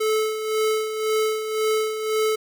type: tone with tremolo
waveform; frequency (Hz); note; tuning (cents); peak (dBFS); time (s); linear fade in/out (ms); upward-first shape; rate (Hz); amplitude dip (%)
square; 434.5; A4; -22; -19; 0-2.36; 10; sine; 1.9; 60
effects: none